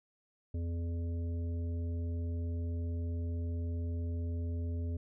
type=harmonic tone; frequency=84.6 Hz; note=E2; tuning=45 cents sharp; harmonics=1 / 3 / 5 / 7; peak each=-33 / -44 / -50 / -55 dBFS; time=0.54-4.97 s; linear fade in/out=5 ms; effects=none